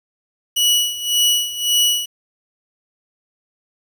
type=tone with tremolo; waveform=sawtooth; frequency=2935 Hz; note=F#7; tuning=15 cents flat; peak=-9 dBFS; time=0.56-2.06 s; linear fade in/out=10 ms; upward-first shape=sine; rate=1.8 Hz; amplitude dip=80%; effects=7-bit